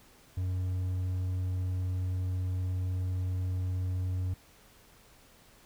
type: tone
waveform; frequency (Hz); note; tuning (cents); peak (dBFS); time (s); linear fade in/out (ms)
triangle; 91.9; F#2; -11; -27; 0.37-4.34; 5
effects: pink hiss -59 dBFS RMS until 5.65 s